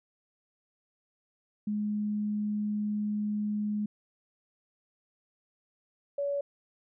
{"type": "tone pair in turn", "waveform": "sine", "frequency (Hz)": [209.4, 566.7], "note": ["G#3", "C#5"], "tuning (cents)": [15, 38], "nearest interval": "octave + perfect fourth", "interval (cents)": 1723, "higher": "second", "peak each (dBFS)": -28, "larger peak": "neither", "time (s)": [[1.67, 3.86], [6.18, 6.41]], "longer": "first", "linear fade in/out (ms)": 5, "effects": []}